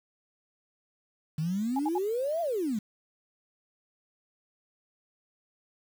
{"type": "exponential two-way sweep", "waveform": "sine", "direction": "up then down", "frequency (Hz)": [150, 698, 198.7], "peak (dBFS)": -27, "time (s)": [1.38, 2.79], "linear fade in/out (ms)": 5, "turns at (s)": 2.41}
{"type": "tone bursts", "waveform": "sine", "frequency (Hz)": 834, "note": "G#5", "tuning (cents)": 7, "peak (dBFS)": -28, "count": 3, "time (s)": [1.76, 1.983], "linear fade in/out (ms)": 5, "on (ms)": 33, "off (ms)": 62}
{"effects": ["8-bit"]}